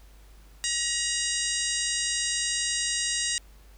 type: harmonic tone with a mistuned harmonic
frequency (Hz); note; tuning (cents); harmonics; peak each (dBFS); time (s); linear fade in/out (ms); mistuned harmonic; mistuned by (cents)
951; A#5; +34; 2 / 3 / 4 / 5 / 6 / 7 / 8 / 9; -34 / -34 / -34 / -34 / -34 / -34 / -34 / -34; 0.64-3.38; 0; 5; +15
effects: added 50 Hz sine -49 dBFS peak until 3.77 s + pink hiss -59 dBFS RMS until 3.77 s